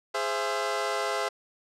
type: chord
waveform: 20% pulse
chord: Ab augmented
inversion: none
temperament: equal with one note detuned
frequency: 415.3 / 523.3 / 670.8 Hz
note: Ab4 / C5 / E5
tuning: 0 / 0 / +30 cents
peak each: -27 / -27 / -26 dBFS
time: 0.14-1.29 s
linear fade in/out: 10 ms
effects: low-pass 8000 Hz 12 dB/octave